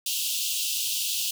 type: high-pass noise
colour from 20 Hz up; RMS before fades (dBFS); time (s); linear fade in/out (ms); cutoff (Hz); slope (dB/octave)
pink; -28; 0.06-1.31; 5; 2700; 96
effects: none